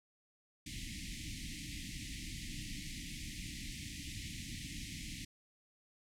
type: band-stop noise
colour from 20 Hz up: pink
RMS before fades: -44 dBFS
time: 0.66-5.25 s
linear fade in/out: 5 ms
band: 320 to 1900 Hz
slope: 96 dB/octave
effects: low-pass 9000 Hz 12 dB/octave